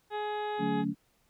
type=harmonic tone; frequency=420 Hz; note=G#4; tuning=19 cents sharp; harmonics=1 / 2 / 3 / 4 / 5 / 6 / 7 / 8 / 9; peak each=-35 / -34 / -47 / -44 / -52 / -53 / -54 / -55 / -50 dBFS; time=0.1-0.85 s; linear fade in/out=50 ms
type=chord; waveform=sine; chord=D major seventh; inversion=none; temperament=equal with one note detuned; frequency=146.83 / 185 / 220 / 281.9 Hz; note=D3 / F#3 / A3 / C#4; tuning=0 / 0 / 0 / +29 cents; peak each=-38 / -34 / -33 / -32 dBFS; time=0.58-0.95 s; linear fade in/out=50 ms
effects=pink hiss -70 dBFS RMS until 1.29 s